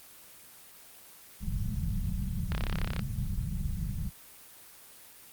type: low-pass noise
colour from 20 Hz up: pink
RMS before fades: -32 dBFS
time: 1.4-4.11 s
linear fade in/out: 50 ms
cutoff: 210 Hz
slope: 96 dB/octave
type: click train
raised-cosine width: 0.3 ms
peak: -18 dBFS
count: 17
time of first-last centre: 2.52-2.993 s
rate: 33.8 Hz
effects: white hiss -52 dBFS RMS until 5.32 s + Opus 24 kbps